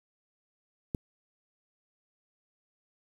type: click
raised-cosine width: 3 ms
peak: -18 dBFS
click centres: 0.948 s
effects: 8-bit